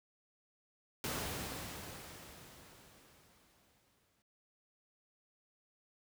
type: noise with exponential decay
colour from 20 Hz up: pink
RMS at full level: -37 dBFS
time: 1.04-4.22 s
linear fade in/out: 1 ms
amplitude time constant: 690 ms
effects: high-pass 60 Hz 12 dB/octave